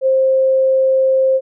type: tone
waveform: sine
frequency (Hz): 528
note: C5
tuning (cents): +16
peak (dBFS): -10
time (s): 0.01-1.41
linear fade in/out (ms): 50
effects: none